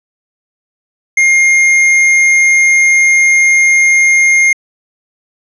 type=tone with hard clipping; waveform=sine; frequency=2126 Hz; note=C7; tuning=27 cents sharp; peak=-7 dBFS; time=1.17-4.53 s; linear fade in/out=5 ms; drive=8 dB; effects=low-pass 10000 Hz 12 dB/octave